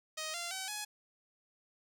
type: tone with pitch steps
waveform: 5% pulse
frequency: 626 / 690.6 / 761.8 / 840.5 Hz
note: D#5 / F5 / G5 / G#5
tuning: +10 / -20 / -50 / +20 cents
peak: -26 dBFS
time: 0.17-0.85 s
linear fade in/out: 10 ms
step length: 170 ms
effects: none